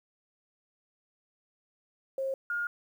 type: tone pair in turn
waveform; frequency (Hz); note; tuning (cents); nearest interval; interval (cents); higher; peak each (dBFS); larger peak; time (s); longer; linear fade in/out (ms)
sine; 536 / 1421.1; C5 / F6; +42 / +30; octave + perfect fourth; 1688; second; -29 / -29; neither; 2.18-2.34 / 2.5-2.67; second; 2
effects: 10-bit